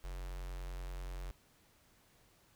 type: tone with notch filter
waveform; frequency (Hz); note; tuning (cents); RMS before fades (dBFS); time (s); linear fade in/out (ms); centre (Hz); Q
square; 45.17; F#1; -41; -43; 0.04-1.31; 0; 200; 0.67
effects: pink hiss -68 dBFS RMS until 2.55 s